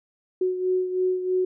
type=beating tone pair; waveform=sine; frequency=368.2 / 371.3 Hz; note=F#4 / F#4; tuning=-8 / +6 cents; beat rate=3.1 Hz; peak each=-22 / -29 dBFS; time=0.41-1.45 s; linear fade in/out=5 ms; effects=none